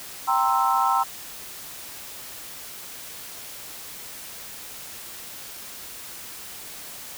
sine chord, C dominant seventh, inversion second, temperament equal, 784 / 932.3 / 1046.5 / 1318.5 Hz, G5 / Bb5 / C6 / E6, 0 / 0 / 0 / 0 cents, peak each -24 dBFS, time 0.27-1.04 s, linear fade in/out 20 ms, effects white hiss -39 dBFS RMS until 7.17 s

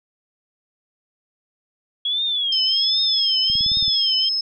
sine tone with vibrato, 3322 Hz, G#7, in tune, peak -19 dBFS, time 2.05-4.29 s, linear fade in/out 5 ms, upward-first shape triangle, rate 1.3 Hz, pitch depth 180 cents each way
sine tone, 5180 Hz, E8, 31 cents flat, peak -19 dBFS, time 2.52-4.41 s, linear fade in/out 5 ms
click train, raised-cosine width 5 ms, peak -23 dBFS, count 8, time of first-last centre 3.5-3.88 s, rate 18.4 Hz
effects none

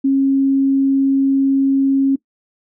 sine tone, 271.8 Hz, C#4, 34 cents flat, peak -11 dBFS, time 0.04-2.16 s, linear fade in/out 10 ms, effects noise-tail reverb RT60 0.1 s tail -20 dB re dry

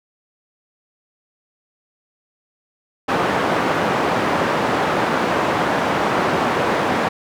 white band-pass noise, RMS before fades -19 dBFS, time 3.08-7.09 s, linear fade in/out 10 ms, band 150 to 1100 Hz, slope 12 dB/octave, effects none

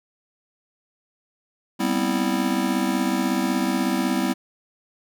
square chord, C major seventh, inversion second, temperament just, 196.22 / 245.3 / 261.6 / 327 Hz, G3 / B3 / C4 / E4, +2 / -12 / 0 / -14 cents, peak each -27 dBFS, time 1.79-4.34 s, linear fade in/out 20 ms, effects none

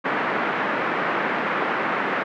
white band-pass noise, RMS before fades -24 dBFS, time 0.04-2.24 s, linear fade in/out 20 ms, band 180 to 1900 Hz, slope 24 dB/octave, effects none

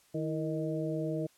harmonic tone with a mistuned harmonic, 155.56 Hz, D#3, in tune, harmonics 1 / 2 / 3 / 4, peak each -35 / -35 / -38 / -38 dBFS, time 0.14-1.27 s, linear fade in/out 10 ms, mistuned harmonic 2, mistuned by +73 cents, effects white hiss -65 dBFS RMS until 1.37 s + low-pass 12000 Hz 12 dB/octave

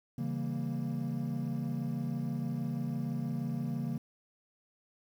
triangle chord, C# diminished seventh, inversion none, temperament equal, 138.59 / 164.81 / 196 / 233.1 Hz, C#3 / E3 / G3 / Bb3, 0 / 0 / 0 / 0 cents, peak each -34 / -36 / -40 / -34 dBFS, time 0.18-3.98 s, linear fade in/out 5 ms, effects tanh soft clip ceiling -22 dBFS + 10-bit

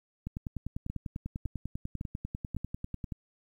two click trains, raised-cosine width 5 ms, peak -23 / -23 dBFS, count 5 / 29, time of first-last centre 0.9-3.122 / 0.27-3.042 s, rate 1.8 / 10.1 Hz, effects 10-bit

